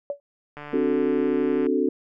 sine tone with exponential decay, 570 Hz, C#5, 48 cents sharp, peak -21 dBFS, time 0.1-0.2 s, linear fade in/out 1 ms, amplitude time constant 21 ms
click train, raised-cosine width 0.5 ms, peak -23 dBFS, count 162, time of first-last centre 0.57-1.665 s, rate 147 Hz
sine chord, D dominant seventh, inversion third, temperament equal, 261.6 / 293.7 / 370 / 440 Hz, C4 / D4 / F#4 / A4, 0 / 0 / 0 / 0 cents, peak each -25 dBFS, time 0.73-1.89 s, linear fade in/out 5 ms
effects none

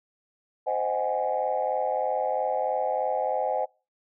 sine chord, Ab dominant seventh, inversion first, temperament just, 519.1 / 623 / 747.5 / 830.6 Hz, C5 / Eb5 / Gb5 / Ab5, -14 / +2 / +17 / 0 cents, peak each -29 dBFS, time 0.66-3.66 s, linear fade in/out 20 ms, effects noise-tail reverb RT60 0.3 s tail -24 dB re dry + tanh soft clip ceiling -15 dBFS

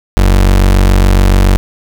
35% pulse tone, 47.08 Hz, F#1, 31 cents sharp, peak -3 dBFS, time 0.17-1.57 s, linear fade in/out 0 ms, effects none

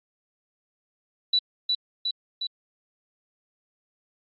sine tone with echo, 3951 Hz, B7, in tune, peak -18 dBFS, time 1.33-1.39 s, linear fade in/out 5 ms, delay 360 ms, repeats 3, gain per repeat -3 dB, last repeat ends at 2.47 s, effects Opus 48 kbps

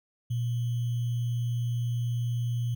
sine tone with sample-and-hold, 119.5 Hz, A#2, 43 cents sharp, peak -26 dBFS, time 0.3-2.75 s, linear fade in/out 10 ms, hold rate 3150 Hz, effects none

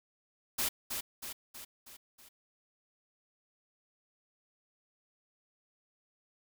white noise with echo, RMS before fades -32 dBFS, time 0.58-0.69 s, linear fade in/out 10 ms, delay 320 ms, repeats 5, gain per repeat -5 dB, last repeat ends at 2.29 s, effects none

